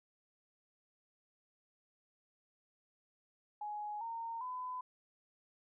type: tone with pitch steps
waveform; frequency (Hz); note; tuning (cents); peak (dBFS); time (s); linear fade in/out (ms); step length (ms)
sine; 837 / 918 / 1006.9; G#5 / A#5 / B5; +13 / -27 / +33; -39; 3.61-4.81; 5; 400
effects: none